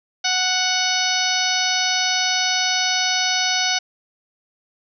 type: harmonic tone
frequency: 740 Hz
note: F#5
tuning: in tune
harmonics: 1 / 2 / 3 / 4 / 5 / 6 / 7 / 8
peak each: -26 / -26 / -26 / -26 / -26 / -26 / -26 / -26 dBFS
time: 0.24-3.79 s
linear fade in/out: 10 ms
effects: none